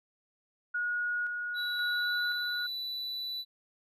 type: tone with tremolo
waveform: sine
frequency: 1448 Hz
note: F#6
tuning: 38 cents flat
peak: -29 dBFS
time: 0.74-2.67 s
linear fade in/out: 10 ms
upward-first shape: square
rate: 0.95 Hz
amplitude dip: 35%
type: tone with pitch glide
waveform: triangle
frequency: 3923 to 3969 Hz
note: B7 to B7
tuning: -12 to +8 cents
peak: -33 dBFS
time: 1.54-3.45 s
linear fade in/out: 50 ms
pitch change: +20 cents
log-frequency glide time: 1.87-2.25 s
effects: none